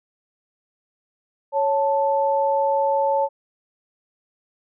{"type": "tone pair together", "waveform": "sine", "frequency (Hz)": [554.4, 880], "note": ["C#5", "A5"], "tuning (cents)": [0, 0], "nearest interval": "minor sixth", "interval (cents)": 800, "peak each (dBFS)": -20, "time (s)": [1.52, 3.29], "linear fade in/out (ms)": 50, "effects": []}